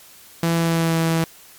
sawtooth tone with pitch glide, 167.1 to 163.85 Hz, E3 to E3, +24 to -10 cents, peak -13 dBFS, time 0.43-1.24 s, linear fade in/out 2 ms, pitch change -34 cents, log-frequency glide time 0.54-0.98 s, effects white hiss -46 dBFS RMS until 1.58 s + MP3 96 kbps

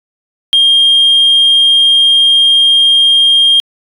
sine tone, 3217 Hz, G7, 44 cents sharp, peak -3 dBFS, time 0.53-3.6 s, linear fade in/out 0 ms, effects tanh soft clip ceiling -2 dBFS

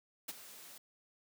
white noise with ADSR envelope, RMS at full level -39 dBFS, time 0.28-0.78 s, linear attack 10 ms, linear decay 28 ms, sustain -14 dB, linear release 5 ms, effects high-pass 150 Hz 12 dB/octave

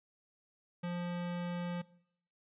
square tone, 175.2 Hz, F3, 6 cents sharp, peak -36 dBFS, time 0.83-1.82 s, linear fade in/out 10 ms, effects noise-tail reverb RT60 0.7 s tail -21 dB re dry + resampled to 8000 Hz

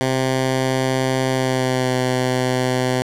10% pulse tone with pitch glide, 130.81 to 127.53 Hz, C3 to C3, 0 to -44 cents, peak -9 dBFS, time 0.01-3.02 s, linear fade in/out 0 ms, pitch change -44 cents, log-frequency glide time 1.3-1.96 s, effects low-pass 10000 Hz 12 dB/octave + 8-bit

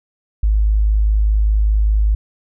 sine tone, 52.5 Hz, G#1, 19 cents sharp, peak -11 dBFS, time 0.43-2.15 s, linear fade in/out 5 ms, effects none

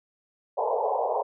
pink band-pass noise, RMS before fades -26 dBFS, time 0.57-1.23 s, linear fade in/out 20 ms, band 430 to 990 Hz, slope 96 dB/octave, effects none

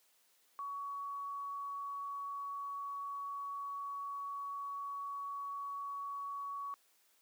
sine tone, 1124 Hz, C#6, 24 cents sharp, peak -39 dBFS, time 0.59-6.74 s, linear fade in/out 0 ms, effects white hiss -71 dBFS RMS until 7.21 s + high-pass 300 Hz 12 dB/octave

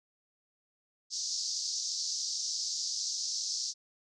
pink band-pass noise, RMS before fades -35 dBFS, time 1.1-3.74 s, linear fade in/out 50 ms, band 4600 to 6400 Hz, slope 48 dB/octave, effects none

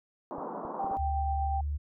white band-pass noise, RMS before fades -38 dBFS, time 0.31-0.97 s, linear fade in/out 0 ms, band 180 to 1100 Hz, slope 48 dB/octave
clicks, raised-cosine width 3 ms, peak -34 dBFS, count 5, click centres 0.383 / 0.651 / 0.845 / 0.913 / 0.971 s
sine tone with tremolo, 784 Hz, G5, in tune, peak -29 dBFS, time 0.79-1.61 s, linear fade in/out 5 ms, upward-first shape triangle, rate 8.2 Hz, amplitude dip 25%
sine tone with pitch glide, 73.42 to 72.87 Hz, D2 to D2, 0 to -13 cents, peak -29 dBFS, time 0.98-1.78 s, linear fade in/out 20 ms, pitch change -13 cents, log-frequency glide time 1.1-1.36 s
effects none

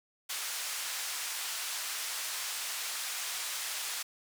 white band-pass noise, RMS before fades -37 dBFS, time 0.29-4.03 s, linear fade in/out 10 ms, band 960 to 9500 Hz, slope 12 dB/octave, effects none

